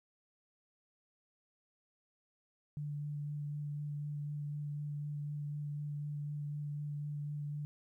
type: tone with vibrato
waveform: sine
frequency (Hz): 146.83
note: D3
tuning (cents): 0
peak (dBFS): -37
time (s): 2.77-7.65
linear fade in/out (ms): 0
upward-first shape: sine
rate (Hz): 4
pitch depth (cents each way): 11
effects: 13-bit